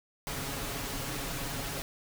pink noise with comb filter, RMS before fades -36 dBFS, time 0.27-1.82 s, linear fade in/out 0 ms, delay 7.2 ms, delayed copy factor +0.55, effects none

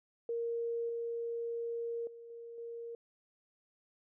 sine tone with level steps, 466.2 Hz, A#4, in tune, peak -33 / -35 / -48 / -45 / -41 dBFS, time 0.29-2.95 s, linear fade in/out 2 ms, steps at 0.89 / 2.07 / 2.3 / 2.58 s, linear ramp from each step 2 ms, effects none

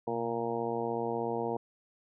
harmonic tone with a mistuned harmonic, 116.54 Hz, A#2, in tune, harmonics 1 / 2 / 3 / 4 / 5 / 6 / 7 / 8, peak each -44 / -39 / -38 / -34 / -43 / -39 / -40 / -40 dBFS, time 0.07-1.57 s, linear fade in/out 5 ms, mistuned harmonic 1, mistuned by +110 cents, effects none

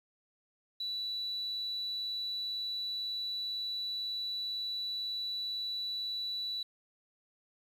sine tone, 3951 Hz, B7, in tune, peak -33 dBFS, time 0.8-6.63 s, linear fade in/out 5 ms, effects tanh soft clip ceiling -30 dBFS + 10-bit

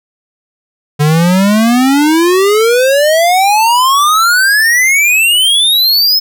square exponential sweep, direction up, 145.1 to 5230 Hz, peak -7 dBFS, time 0.99-6.2 s, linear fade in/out 20 ms, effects none

